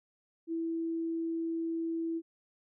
sine tone, 329.6 Hz, E4, in tune, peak -31 dBFS, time 0.47-2.22 s, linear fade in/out 50 ms, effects none

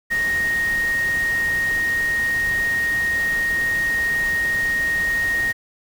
sine tone in noise, 1864.7 Hz, A#6, in tune, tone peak -18 dBFS, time 0.1-5.53 s, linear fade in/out 20 ms, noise pink, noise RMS -33 dBFS, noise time 0.1-5.53 s, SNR +12 dB, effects none

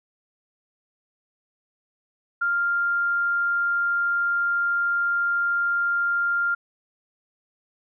sine tone, 1396.9 Hz, F6, in tune, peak -20 dBFS, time 2.41-6.55 s, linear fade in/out 10 ms, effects none

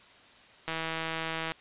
click train, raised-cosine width 0.3 ms, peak -17 dBFS, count 137, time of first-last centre 0.68-1.52 s, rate 162 Hz, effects white hiss -55 dBFS RMS until 1.6 s + resampled to 8000 Hz

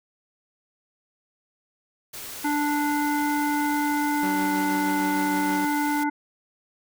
white noise, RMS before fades -37 dBFS, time 2.13-6.04 s, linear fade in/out 10 ms
harmonic tone, 293.7 Hz, D4, in tune, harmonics 1 / 3 / 5 / 7, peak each -24 / -26 / -32 / -35 dBFS, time 2.44-6.1 s, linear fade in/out 10 ms
sawtooth tone with tremolo, 189.7 Hz, F#3, 43 cents sharp, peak -26 dBFS, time 4.23-5.65 s, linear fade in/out 0 ms, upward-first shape sine, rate 6.4 Hz, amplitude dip 30%
effects none

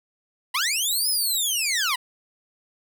15% pulse linear two-way sweep, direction up then down, 932.3 to 5200 to 932.3 Hz, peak -15 dBFS, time 0.54-1.96 s, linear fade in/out 10 ms, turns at 1.09 s, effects none

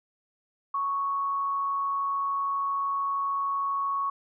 sine tone with amplitude modulation, 1108.7 Hz, C#6, in tune, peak -24 dBFS, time 0.74-4.1 s, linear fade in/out 5 ms, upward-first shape sine, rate 173 Hz, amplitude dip 30%, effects none

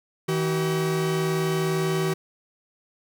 45% pulse tone pair together, 160 / 380.3 Hz, D#3 / F#4, +49 / +48 cents, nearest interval octave + minor third, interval 1499 cents, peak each -25 dBFS, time 0.28-2.14 s, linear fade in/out 10 ms, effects none

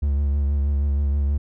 triangle tone with vibrato, 71 Hz, C#2, 42 cents sharp, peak -16 dBFS, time 0.02-1.38 s, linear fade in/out 10 ms, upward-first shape triangle, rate 6.3 Hz, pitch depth 45 cents each way, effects none

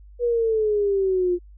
sine exponential sweep, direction down, 486.6 to 349.2 Hz, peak -18 dBFS, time 0.19-1.39 s, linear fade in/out 50 ms, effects added 50 Hz sine -43 dBFS peak until 1.57 s

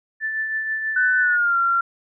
sine tone with tremolo, 1760 Hz, A6, in tune, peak -20 dBFS, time 0.2-1.38 s, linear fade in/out 50 ms, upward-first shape triangle, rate 6.2 Hz, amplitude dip 45%
sine tone with pitch glide, 1499 to 1374.6 Hz, F#6 to F6, +22 to -28 cents, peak -16 dBFS, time 0.96-1.81 s, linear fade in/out 5 ms, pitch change -150 cents, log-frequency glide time 1.19-1.57 s
effects none

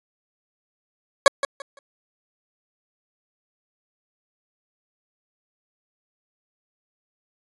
20% pulse tone with echo, 554.4 Hz, C#5, in tune, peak -4 dBFS, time 1.26-1.28 s, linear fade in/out 2 ms, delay 170 ms, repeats 3, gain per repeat -12 dB, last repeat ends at 1.79 s, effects resampled to 24000 Hz

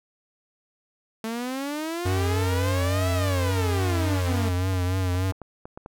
sawtooth exponential two-way sweep, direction up then down, 219.7 to 670 to 219.7 Hz, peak -24 dBFS, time 1.24-4.49 s, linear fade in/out 2 ms, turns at 3.11 s
square tone with vibrato, 92 Hz, F#2, 9 cents flat, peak -23 dBFS, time 2.05-5.32 s, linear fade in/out 10 ms, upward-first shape triangle, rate 3.5 Hz, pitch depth 65 cents each way
clicks, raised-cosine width 1 ms, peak -25 dBFS, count 10, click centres 4.06 / 4.132 / 4.329 / 4.734 / 5.15 / 5.322 / 5.417 / 5.655 / 5.775 / 5.861 s
effects none

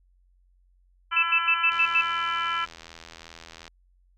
harmonic tone, 336.1 Hz, E4, 34 cents sharp, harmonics 3 / 4 / 5 / 6 / 7 / 8 / 9, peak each -33 / -27 / -34 / -41 / -34 / -44 / -34 dBFS, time 1.11-2.66 s, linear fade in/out 20 ms
sine tone bursts, 2637 Hz, E7, in tune, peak -18 dBFS, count 6, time 1.16-2.016 s, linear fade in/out 10 ms, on 71 ms, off 86 ms
click train, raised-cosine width 0.2 ms, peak -25 dBFS, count 163, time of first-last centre 1.72-3.679 s, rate 82.7 Hz
effects added 45 Hz sine -59 dBFS peak until 4.17 s

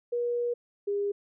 sine tone pair in turn, 480 / 405.1 Hz, B4 / G#4, -49 / -43 cents, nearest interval minor third, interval 294 cents, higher first, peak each -26 dBFS, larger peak neither, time 0.12-0.54 / 0.87-1.12 s, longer first, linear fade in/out 10 ms, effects none

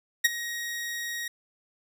sawtooth tone with ADSR envelope, 1885 Hz, A#6, 19 cents sharp, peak -12 dBFS, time 0.24-1.28 s, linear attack 11 ms, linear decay 24 ms, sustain -16 dB, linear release 4 ms, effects none

